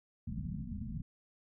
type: low-pass noise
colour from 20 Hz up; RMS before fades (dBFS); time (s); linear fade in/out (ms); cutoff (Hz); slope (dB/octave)
white; -40; 0.27-1.02; 5; 240; 96
effects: none